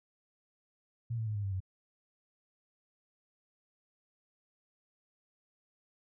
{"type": "tone with pitch steps", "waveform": "sine", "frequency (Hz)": [116.54, 111.6, 106.87, 102.34, 98, 93.84], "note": ["A#2", "A2", "A2", "G#2", "G2", "F#2"], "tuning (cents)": [0, 25, -50, -25, 0, 25], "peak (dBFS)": -32, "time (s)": [1.1, 1.604], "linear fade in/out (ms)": 10, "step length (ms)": 84, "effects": []}